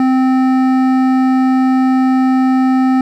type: tone with hard clipping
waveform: sine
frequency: 259.9 Hz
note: C4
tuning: 11 cents flat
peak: -11 dBFS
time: 0-3.01 s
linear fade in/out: 2 ms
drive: 12 dB
effects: none